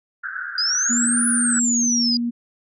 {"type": "band-pass noise", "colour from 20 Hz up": "white", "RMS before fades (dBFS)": -30, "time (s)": [0.23, 1.6], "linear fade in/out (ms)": 10, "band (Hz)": [1400, 1600], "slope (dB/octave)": 96}
{"type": "exponential two-way sweep", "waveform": "sine", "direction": "up then down", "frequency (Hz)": [4839, 9956, 4839], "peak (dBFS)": -18, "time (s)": [0.58, 2.17], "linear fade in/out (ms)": 2, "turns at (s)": 1.27}
{"type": "tone", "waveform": "sine", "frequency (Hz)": 237.4, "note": "A#3", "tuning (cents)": 32, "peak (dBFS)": -20, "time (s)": [0.89, 2.31], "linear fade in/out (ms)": 20}
{"effects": []}